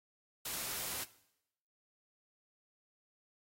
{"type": "noise", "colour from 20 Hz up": "white", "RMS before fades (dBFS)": -40, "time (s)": [0.45, 1.04], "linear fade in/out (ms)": 5, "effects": ["noise-tail reverb RT60 0.8 s tail -18 dB re dry", "AAC 48 kbps"]}